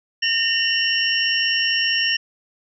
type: tone cluster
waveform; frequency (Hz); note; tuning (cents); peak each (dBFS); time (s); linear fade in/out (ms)
sine; 1829 / 2765 / 2986 / 5510; A#6 / F7 / F#7 / F8; -33 / -18 / +15 / -24; -23; 0.22-2.17; 10
effects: none